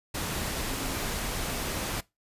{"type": "tone in noise", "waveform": "sine", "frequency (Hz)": 268.5, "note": "C4", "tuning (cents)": 45, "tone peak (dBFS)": -39, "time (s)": [0.7, 0.96], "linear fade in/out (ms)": 10, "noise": "pink", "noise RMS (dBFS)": -32, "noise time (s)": [0.14, 2.01], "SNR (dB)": -10, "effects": ["noise-tail reverb RT60 0.2 s tail -21 dB re dry", "resampled to 32000 Hz"]}